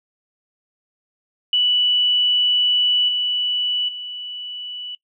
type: tone with level steps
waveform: sine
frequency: 2960 Hz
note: F#7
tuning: in tune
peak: -14 / -18 / -28 dBFS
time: 1.53-4.95 s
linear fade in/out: 2 ms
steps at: 3.08 / 3.88 s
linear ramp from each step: 10 ms
effects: noise-tail reverb RT60 0.1 s tail -22 dB re dry